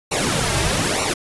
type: noise with flanger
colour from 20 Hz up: pink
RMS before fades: -20 dBFS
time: 0.11-1.14 s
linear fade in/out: 10 ms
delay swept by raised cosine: 0.6 to 4.1 ms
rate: 1.1 Hz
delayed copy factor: -0.8
effects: resampled to 24000 Hz